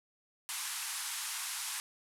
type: band-pass noise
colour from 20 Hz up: white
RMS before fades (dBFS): -39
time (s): 0.49-1.8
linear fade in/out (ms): 0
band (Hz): 840 to 12000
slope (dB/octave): 48
effects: none